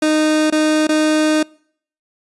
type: tone with dropouts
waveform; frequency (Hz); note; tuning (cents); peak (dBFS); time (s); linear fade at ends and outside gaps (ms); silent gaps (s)
30% pulse; 308.6; D#4; -14; -10; 0.02-1.43; 5; 0.502-0.523 / 0.871-0.89
effects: noise-tail reverb RT60 0.6 s tail -26 dB re dry + resampled to 24000 Hz